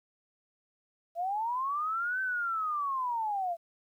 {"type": "linear two-way sweep", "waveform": "sine", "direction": "up then down", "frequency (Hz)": [662, 1548, 662], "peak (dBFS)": -29, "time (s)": [1.15, 3.57], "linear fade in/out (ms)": 50, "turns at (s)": 2.21, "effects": ["11-bit"]}